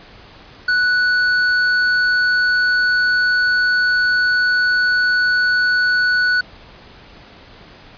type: tone with tanh clipping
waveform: sine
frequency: 1480 Hz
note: F#6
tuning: in tune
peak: -15 dBFS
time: 0.68-6.41 s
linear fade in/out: 5 ms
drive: 15 dB
effects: pink hiss -42 dBFS RMS until 7.97 s + resampled to 11025 Hz